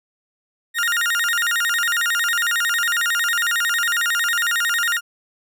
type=tone with vibrato; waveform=35% pulse; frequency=1617 Hz; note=G#6; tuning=47 cents flat; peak=-16 dBFS; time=0.74-5.01 s; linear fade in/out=50 ms; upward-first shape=square; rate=11 Hz; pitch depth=240 cents each way; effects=none